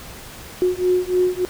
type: beating tone pair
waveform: sine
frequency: 361.9 / 365.3 Hz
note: F#4 / F#4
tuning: -38 / -22 cents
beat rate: 3.4 Hz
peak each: -19 dBFS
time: 0.62-1.45 s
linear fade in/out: 0 ms
effects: pink hiss -38 dBFS RMS until 1.49 s